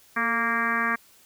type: harmonic tone with a mistuned harmonic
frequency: 231.9 Hz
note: A#3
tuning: 9 cents flat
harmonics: 1 / 2 / 3 / 4 / 5 / 6 / 7 / 8 / 9 / 10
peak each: -32 / -39 / -37 / -37 / -27 / -35 / -27 / -30 / -35 / -36 dBFS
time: 0.16-0.96 s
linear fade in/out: 10 ms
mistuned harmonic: 2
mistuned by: -53 cents
effects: white hiss -56 dBFS RMS until 1.25 s